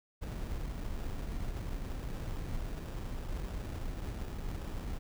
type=noise with sample-and-hold; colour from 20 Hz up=brown; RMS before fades=-38 dBFS; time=0.21-4.99 s; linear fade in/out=20 ms; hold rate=2100 Hz; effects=none